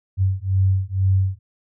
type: beating tone pair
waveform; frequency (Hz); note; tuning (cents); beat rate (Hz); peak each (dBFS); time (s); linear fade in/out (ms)
sine; 94.4 / 96.5; F#2 / G2; +35 / -27; 2.1; -19 / -19; 0.17-1.39; 50
effects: none